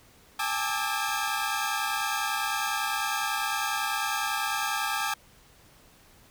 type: tone cluster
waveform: sawtooth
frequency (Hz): 806 / 876 / 1184 / 1298 / 1622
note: G5 / A5 / D6 / E6 / G#6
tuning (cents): +48 / -8 / +14 / -27 / -41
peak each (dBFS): -30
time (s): 0.39-5.14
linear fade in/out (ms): 5
effects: pink hiss -57 dBFS RMS until 6.3 s